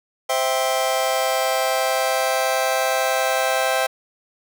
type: chord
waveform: sawtooth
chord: C major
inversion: none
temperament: just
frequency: 523.3 / 654.1 / 784.9 Hz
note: C5 / E5 / G5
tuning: 0 / -14 / +2 cents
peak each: -19 dBFS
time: 0.29-3.87 s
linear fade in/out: 10 ms
effects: none